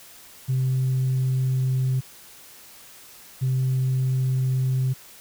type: tone pair in turn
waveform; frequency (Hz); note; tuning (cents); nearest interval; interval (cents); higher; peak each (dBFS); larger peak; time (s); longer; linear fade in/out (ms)
sine; 130.2 / 130.2; C3 / C3; -8 / -8; unison; 0; neither; -18; neither; 0.48-2.01 / 3.41-4.94; neither; 20
effects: tanh soft clip ceiling -17 dBFS + white hiss -47 dBFS RMS until 5.2 s